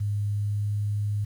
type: tone with pitch glide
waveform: sine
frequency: 102.8 to 103.46 Hz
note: G#2 to G#2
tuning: -17 to -6 cents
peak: -24 dBFS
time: 0-1.25 s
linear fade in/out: 10 ms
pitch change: +11 cents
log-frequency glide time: 0.3-0.75 s
effects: 9-bit